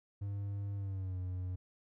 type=tone with pitch glide; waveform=triangle; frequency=100.3 to 91.45 Hz; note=G2 to F#2; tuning=+40 to -20 cents; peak=-34 dBFS; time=0.21-1.56 s; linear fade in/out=10 ms; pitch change=-160 cents; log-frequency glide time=0.75-1.18 s; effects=none